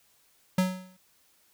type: tone with exponential decay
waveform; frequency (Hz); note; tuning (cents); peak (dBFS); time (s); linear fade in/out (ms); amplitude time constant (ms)
square; 185; F#3; 0; -20; 0.58-0.97; 5; 83
effects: white hiss -65 dBFS RMS until 1.53 s